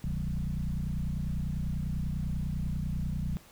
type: tone with frequency modulation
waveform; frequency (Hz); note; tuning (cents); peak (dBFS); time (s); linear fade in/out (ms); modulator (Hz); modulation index
sine; 103.83; G#2; 0; -29; 0.04-3.37; 0; 30.1; 2.9
effects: pink hiss -56 dBFS RMS until 3.51 s